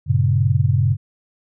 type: chord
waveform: sine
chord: G diminished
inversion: none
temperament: equal with one note detuned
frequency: 96.37 / 116.54 / 138.59 Hz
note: G2 / Bb2 / Db3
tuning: -29 / 0 / 0 cents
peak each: -18 dBFS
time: 0.06-0.97 s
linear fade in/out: 50 ms
effects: none